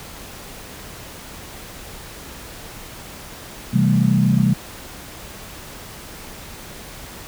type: chord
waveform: sine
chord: A minor seventh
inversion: first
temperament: equal with one note detuned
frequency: 130.81 / 164.81 / 196 / 224 Hz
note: C3 / E3 / G3 / A3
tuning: 0 / 0 / 0 / +31 cents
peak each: -18 / -20 / -17 / -21 dBFS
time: 3.73-4.54 s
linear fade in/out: 10 ms
effects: pink hiss -37 dBFS RMS until 7.27 s